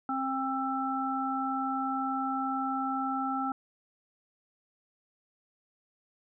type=harmonic tone; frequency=265.8 Hz; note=C4; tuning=27 cents sharp; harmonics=1 / 3 / 5; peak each=-33 / -33 / -33 dBFS; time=0.09-3.52 s; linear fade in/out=2 ms; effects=none